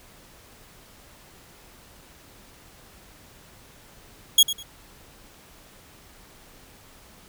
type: tone with echo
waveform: sawtooth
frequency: 3312 Hz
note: G#7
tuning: 5 cents flat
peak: -8 dBFS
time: 4.38-4.43 s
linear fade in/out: 5 ms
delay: 100 ms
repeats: 2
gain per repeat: -13 dB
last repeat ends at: 4.63 s
effects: pink hiss -51 dBFS RMS until 7.28 s